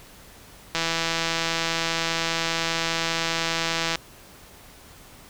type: click train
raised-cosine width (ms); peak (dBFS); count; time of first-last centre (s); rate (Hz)
0.2; -7; 530; 0.75-3.956; 165
effects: pink hiss -48 dBFS RMS until 5.29 s